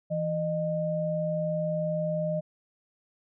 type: tone pair together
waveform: sine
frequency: 164.4 / 613 Hz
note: E3 / D#5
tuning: -4 / -26 cents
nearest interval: octave + major seventh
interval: 2278 cents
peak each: -30 / -28 dBFS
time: 0.1-2.41 s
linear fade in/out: 20 ms
effects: none